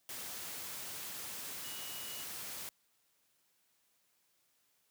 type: tone in noise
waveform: sine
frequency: 2918 Hz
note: F#7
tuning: 25 cents flat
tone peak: -50 dBFS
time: 1.64-2.23 s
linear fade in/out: 0 ms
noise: white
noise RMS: -44 dBFS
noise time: 0.09-2.69 s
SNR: -9 dB
effects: white hiss -75 dBFS RMS until 4.9 s + high-pass 80 Hz 12 dB/octave